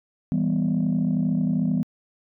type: chord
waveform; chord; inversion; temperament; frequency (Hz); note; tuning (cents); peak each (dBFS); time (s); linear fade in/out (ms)
sine; E minor; none; just; 164.81 / 197.78 / 247.2; E3 / G3 / B3; 0 / +16 / +2; -23; 0.32-1.83; 0
effects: tanh soft clip ceiling -15 dBFS